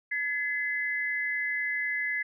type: tone pair together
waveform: sine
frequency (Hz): 1704 / 2036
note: G#6 / C7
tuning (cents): +44 / -48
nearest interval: minor third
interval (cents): 308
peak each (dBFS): -32 / -29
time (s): 0.11-2.23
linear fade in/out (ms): 10
effects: none